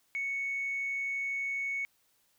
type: tone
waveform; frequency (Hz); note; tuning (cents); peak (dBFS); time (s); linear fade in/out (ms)
sine; 2217; C#7; 0; -30; 0.15-1.85; 0
effects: tanh soft clip ceiling -27 dBFS + white hiss -71 dBFS RMS until 2.38 s